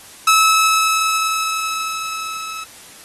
sawtooth tone with level ramp, 1299 Hz, E6, 26 cents flat, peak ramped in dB -6 to -24 dBFS, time 0.27-2.64 s, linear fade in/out 5 ms, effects white hiss -41 dBFS RMS until 3.04 s + AAC 32 kbps

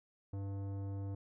sine tone with tanh clipping, 98.7 Hz, G2, 12 cents sharp, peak -40 dBFS, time 0.33-1.15 s, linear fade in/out 5 ms, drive 15 dB, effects none

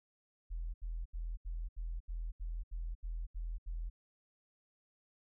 sine tone bursts, 41.39 Hz, E1, 8 cents sharp, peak -36 dBFS, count 11, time 0.5-3.9 s, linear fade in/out 20 ms, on 240 ms, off 76 ms, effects tanh soft clip ceiling -32 dBFS

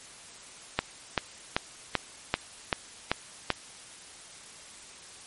click train, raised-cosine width 0.3 ms, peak -7 dBFS, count 8, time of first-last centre 0.79-3.503 s, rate 2.58 Hz, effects white hiss -48 dBFS RMS until 5.26 s + MP3 48 kbps

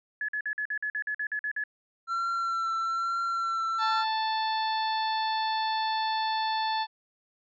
sine tone bursts, 1705 Hz, G#6, 45 cents sharp, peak -28 dBFS, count 12, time 0.21-1.638 s, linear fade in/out 2 ms, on 75 ms, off 48 ms
triangle tone with vibrato, 1354 Hz, E6, 46 cents sharp, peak -25 dBFS, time 2.07-4.05 s, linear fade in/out 50 ms, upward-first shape triangle, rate 1.1 Hz, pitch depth 22 cents each way
harmonic tone, 880 Hz, A5, in tune, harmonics 1 / 2 / 3 / 4 / 5 / 6, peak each -27 / -36 / -43 / -37 / -37 / -51 dBFS, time 3.78-6.87 s, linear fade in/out 50 ms
effects resampled to 16000 Hz

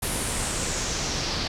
pink noise with low-pass filter sweep, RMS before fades -28 dBFS, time 0.02-1.48 s, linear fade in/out 10 ms, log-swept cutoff 11000 to 4600 Hz, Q 3.1, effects none

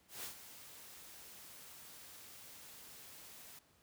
white noise with ADSR envelope, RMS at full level -44 dBFS, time 0.08-3.59 s, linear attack 160 ms, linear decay 100 ms, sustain -11 dB, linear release 4 ms, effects pink hiss -70 dBFS RMS until 3.82 s + high-pass 60 Hz 12 dB/octave

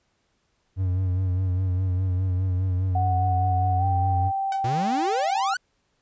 triangle tone with vibrato, 92.5 Hz, F#2, in tune, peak -19 dBFS, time 0.76-4.32 s, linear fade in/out 50 ms, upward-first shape sine, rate 4.9 Hz, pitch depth 45 cents each way
sine tone with pitch glide, 739 to 779.8 Hz, F#5 to G5, -2 to -9 cents, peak -23 dBFS, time 2.95-5.54 s, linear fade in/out 5 ms, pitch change +93 cents, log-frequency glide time 3.78-3.84 s
sawtooth tone with exponential decay, 757 Hz, F#5, 39 cents sharp, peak -25 dBFS, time 4.52-4.66 s, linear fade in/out 2 ms, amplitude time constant 29 ms
45% pulse exponential sweep, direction up, 112 to 1538 Hz, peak -25 dBFS, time 4.64-5.57 s, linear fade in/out 5 ms
effects pink hiss -70 dBFS RMS until 6.01 s + resampled to 16000 Hz

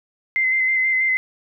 sine tone with vibrato, 2066 Hz, C7, 22 cents flat, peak -16 dBFS, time 0.36-1.17 s, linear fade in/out 0 ms, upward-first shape square, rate 6.2 Hz, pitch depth 19 cents each way, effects none

